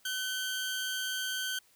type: tone pair together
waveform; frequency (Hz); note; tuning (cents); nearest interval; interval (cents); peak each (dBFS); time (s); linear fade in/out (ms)
sawtooth; 1516 / 3212; F#6 / G7; +42 / +41; octave + minor second; 1299; -31 / -33; 0.05-1.59; 5
effects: white hiss -65 dBFS RMS until 1.75 s